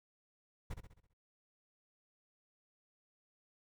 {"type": "noise with echo", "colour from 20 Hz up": "brown", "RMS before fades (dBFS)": -38, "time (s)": [0.7, 0.74], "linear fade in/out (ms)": 10, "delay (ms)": 66, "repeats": 6, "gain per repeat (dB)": -6, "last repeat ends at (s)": 1.136, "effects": ["noise-tail reverb RT60 0.1 s tail -19 dB re dry"]}